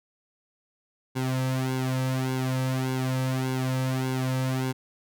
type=tone with flanger; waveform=sawtooth; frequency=130 Hz; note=C3; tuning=11 cents flat; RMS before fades=-27 dBFS; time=1.15-4.73 s; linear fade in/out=20 ms; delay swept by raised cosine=1.6 to 2.8 ms; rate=1.7 Hz; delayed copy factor=-0.85; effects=none